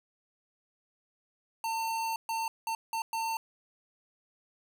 square tone bursts at uneven times, 902 Hz, A5, 43 cents sharp, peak -31 dBFS, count 5, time 1.64-2.16 / 2.29-2.48 / 2.67-2.75 / 2.93-3.02 / 3.13-3.37 s, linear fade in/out 2 ms, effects none

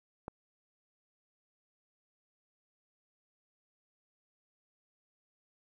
click, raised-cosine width 1 ms, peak -25 dBFS, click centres 0.281 s, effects 11-bit

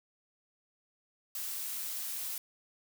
blue noise, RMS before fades -38 dBFS, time 1.35-2.38 s, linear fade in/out 2 ms, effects none

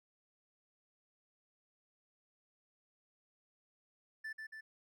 triangle tone with echo, 1760 Hz, A6, in tune, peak -39 dBFS, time 4.24-4.33 s, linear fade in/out 10 ms, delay 140 ms, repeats 2, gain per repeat -3 dB, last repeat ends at 4.61 s, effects none

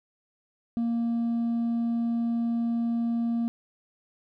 triangle tone with hard clipping, 233.1 Hz, A#3, in tune, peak -23 dBFS, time 0.77-3.48 s, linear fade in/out 0 ms, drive 1 dB, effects none

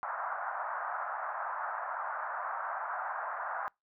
white band-pass noise, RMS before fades -37 dBFS, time 0.03-3.68 s, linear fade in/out 0 ms, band 660 to 1500 Hz, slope 48 dB/octave, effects noise-tail reverb RT60 0.2 s tail -26 dB re dry

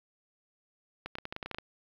clicks, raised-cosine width 0.3 ms, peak -21 dBFS, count 11, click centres 1.06 / 1.154 / 1.185 / 1.254 / 1.325 / 1.364 / 1.428 / 1.46 / 1.513 / 1.546 / 1.585 s, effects low-pass 5000 Hz 12 dB/octave + 9-bit

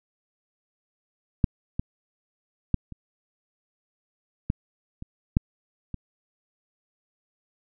clicks, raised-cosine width 5 ms, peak -6 / -14 / -8 / -26 / -11 / -24 / -6 / -20 dBFS, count 8, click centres 1.442 / 1.795 / 2.743 / 2.923 / 4.501 / 5.024 / 5.369 / 5.943 s, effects none

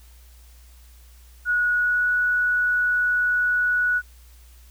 sine tone with pitch glide, 1458 to 1469.8 Hz, F#6 to F#6, -26 to -12 cents, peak -18 dBFS, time 1.45-4.02 s, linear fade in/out 50 ms, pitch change +14 cents, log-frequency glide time 1.74-2.1 s, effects added 60 Hz sine -46 dBFS peak until 4.7 s + white hiss -56 dBFS RMS until 4.7 s

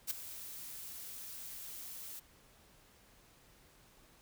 blue noise with ADSR envelope, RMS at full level -33 dBFS, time 0.07-2.2 s, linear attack 36 ms, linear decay 9 ms, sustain -14 dB, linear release 13 ms, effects pink hiss -64 dBFS RMS until 4.21 s

